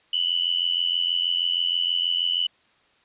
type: tone with amplitude modulation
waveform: sine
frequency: 2976 Hz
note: F#7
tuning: 9 cents sharp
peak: -17 dBFS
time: 0.13-2.47 s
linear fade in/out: 5 ms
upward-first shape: sine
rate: 86.3 Hz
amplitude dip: 85%
effects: white hiss -61 dBFS RMS until 3.04 s + resampled to 8000 Hz